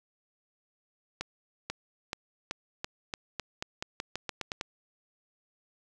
accelerating click train, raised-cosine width 0.2 ms, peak -16 dBFS, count 15, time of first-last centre 1.21-4.611 s, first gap 490 ms, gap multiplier 0.88, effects none

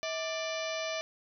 harmonic tone with a mistuned harmonic, 590 Hz, D5, 8 cents sharp, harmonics 1 / 2 / 3 / 4 / 5 / 6 / 7 / 8 / 9 / 10, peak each -35 / -43 / -44 / -40 / -44 / -46 / -47 / -48 / -49 / -46 dBFS, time 0.03-1.01 s, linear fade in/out 0 ms, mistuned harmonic 1, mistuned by +150 cents, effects none

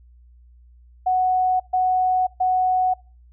sine tone bursts, 740 Hz, F#5, in tune, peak -16 dBFS, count 3, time 1.06-2.94 s, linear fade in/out 10 ms, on 540 ms, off 130 ms, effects noise-tail reverb RT60 0.4 s tail -26 dB re dry + added 60 Hz sine -47 dBFS peak until 3.32 s

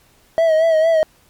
triangle tone with vibrato, 644 Hz, E5, 41 cents flat, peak -9 dBFS, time 0.38-1.03 s, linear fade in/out 0 ms, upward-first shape sine, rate 4.4 Hz, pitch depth 51 cents each way, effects pink hiss -54 dBFS RMS until 1.29 s + MP3 96 kbps

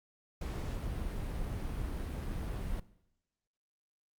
brown noise, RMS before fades -37 dBFS, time 0.41-2.8 s, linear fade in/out 5 ms, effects noise-tail reverb RT60 0.9 s tail -20 dB re dry + Opus 48 kbps

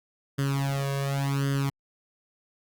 sawtooth tone with flanger, 138.59 Hz, C#3, in tune, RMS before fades -27 dBFS, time 0.38-1.7 s, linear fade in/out 10 ms, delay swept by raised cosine 0.62 to 1.82 ms, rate 0.9 Hz, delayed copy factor +0.9, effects Opus 48 kbps

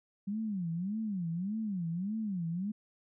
sine tone with vibrato, 191.3 Hz, G3, 42 cents flat, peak -32 dBFS, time 0.27-2.72 s, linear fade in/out 10 ms, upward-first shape sine, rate 1.7 Hz, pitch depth 260 cents each way, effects none

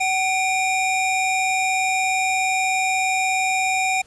square tone pair together, 754.4 / 2400 Hz, F#5 / D7, +33 / +37 cents, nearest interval octave + minor sixth, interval 2004 cents, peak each -22 dBFS, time 0-4.02 s, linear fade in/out 10 ms, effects pink hiss -53 dBFS RMS until 4.06 s + resampled to 24000 Hz

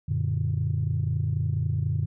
sine chord, Gb augmented, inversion none, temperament equal, 92.5 / 116.54 / 146.83 Hz, Gb2 / Bb2 / D3, 0 / 0 / 0 cents, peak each -27 dBFS, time 0.08-2.06 s, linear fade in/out 10 ms, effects tanh soft clip ceiling -16 dBFS

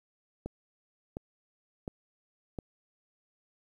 click train, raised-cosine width 2 ms, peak -23 dBFS, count 4, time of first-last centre 0.46-2.588 s, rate 1.41 Hz, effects 10-bit

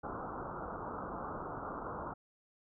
white low-pass noise, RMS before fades -42 dBFS, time 0.03-2.14 s, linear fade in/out 10 ms, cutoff 1400 Hz, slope 96 dB/octave, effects none

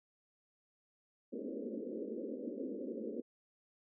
pink band-pass noise, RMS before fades -42 dBFS, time 1.32-3.22 s, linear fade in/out 20 ms, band 210 to 550 Hz, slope 96 dB/octave, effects none

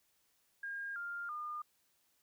sine tone with pitch steps, 1617 / 1399.6 / 1211.4 Hz, G#6 / F6 / D#6, -47 / +3 / -47 cents, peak -39 dBFS, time 0.63-1.62 s, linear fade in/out 5 ms, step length 330 ms, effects white hiss -75 dBFS RMS until 2.22 s

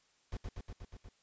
brown noise with echo, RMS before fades -39 dBFS, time 0.32-0.37 s, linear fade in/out 2 ms, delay 120 ms, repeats 6, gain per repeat -2 dB, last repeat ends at 1.09 s, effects white hiss -71 dBFS RMS until 1.22 s + resampled to 16000 Hz

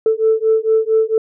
sine beating tone pair, 439.9 / 444.3 Hz, A4 / A4, 0 / +17 cents, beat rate 4.4 Hz, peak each -14 dBFS, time 0.06-1.18 s, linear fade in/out 2 ms, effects tanh soft clip ceiling -5 dBFS

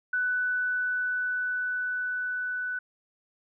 sine tone with level ramp, 1492 Hz, F#6, 14 cents sharp, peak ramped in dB -24 to -29 dBFS, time 0.13-2.79 s, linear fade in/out 5 ms, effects none

